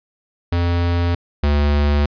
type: tone pair in turn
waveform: square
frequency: 86.5 / 72.74 Hz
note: F2 / D2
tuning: -16 / -16 cents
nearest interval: minor third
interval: 300 cents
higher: first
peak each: -16 / -14 dBFS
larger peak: second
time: 0.52-1.15 / 1.43-2.06 s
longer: neither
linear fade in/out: 5 ms
effects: resampled to 11025 Hz